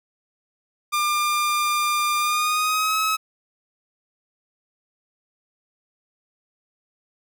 sawtooth tone with pitch glide, 1198 to 1284 Hz, D6 to E6, +34 to -46 cents, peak -16 dBFS, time 0.92-3.17 s, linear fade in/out 20 ms, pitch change +120 cents, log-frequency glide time 2.18-2.97 s, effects none

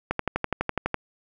click train, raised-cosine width 0.5 ms, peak -9 dBFS, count 11, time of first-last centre 0.11-0.943 s, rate 12 Hz, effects none

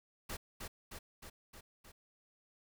pink noise with echo, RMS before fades -42 dBFS, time 0.29-0.37 s, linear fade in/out 10 ms, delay 310 ms, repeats 5, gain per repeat -3 dB, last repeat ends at 1.92 s, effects none

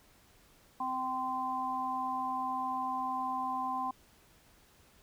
harmonic tone, 258.4 Hz, C4, 21 cents flat, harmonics 1 / 3 / 4, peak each -42 / -36 / -34 dBFS, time 0.8-3.91 s, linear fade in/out 5 ms, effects pink hiss -63 dBFS RMS until 5.02 s

